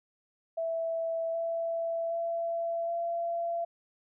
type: tone with pitch steps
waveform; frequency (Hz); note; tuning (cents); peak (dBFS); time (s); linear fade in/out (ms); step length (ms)
sine; 659 / 665.9 / 672.8 / 679.9; E5 / E5 / E5 / F5; -1 / +17 / +35 / -47; -29; 0.57-3.65; 10; 770
effects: none